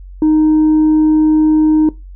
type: tone with tanh clipping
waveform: sine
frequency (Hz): 309.7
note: D#4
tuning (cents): -8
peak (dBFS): -8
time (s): 0.22-1.89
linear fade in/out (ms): 2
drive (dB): 1
effects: noise-tail reverb RT60 0.2 s tail -19 dB re dry + added 46 Hz sine -30 dBFS peak until 2.15 s